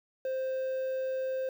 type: tone with quantisation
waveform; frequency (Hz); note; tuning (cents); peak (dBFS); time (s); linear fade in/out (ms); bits
triangle; 523.3; C5; 0; -28; 0.25-1.49; 2; 9
effects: none